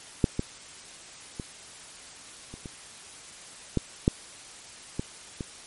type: clicks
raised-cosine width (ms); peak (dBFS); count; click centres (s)
3; -6 / -13 / -20 / -27 / -25 / -10 / -6 / -15 / -19; 9; 0.242 / 0.394 / 1.398 / 2.54 / 2.658 / 3.773 / 4.079 / 4.995 / 5.408
effects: white hiss -46 dBFS RMS until 5.66 s + MP3 48 kbps